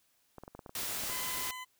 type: clicks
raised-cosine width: 1 ms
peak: -32 dBFS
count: 11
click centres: 0.383 / 0.436 / 0.479 / 0.55 / 0.592 / 0.662 / 0.694 / 0.832 / 0.911 / 1.037 / 1.098 s
type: noise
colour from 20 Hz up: white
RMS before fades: -37 dBFS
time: 0.75-1.51 s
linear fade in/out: 2 ms
type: tone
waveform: 20% pulse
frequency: 1013 Hz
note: B5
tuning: 44 cents sharp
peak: -36 dBFS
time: 1.09-1.65 s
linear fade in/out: 20 ms
effects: white hiss -72 dBFS RMS until 1.79 s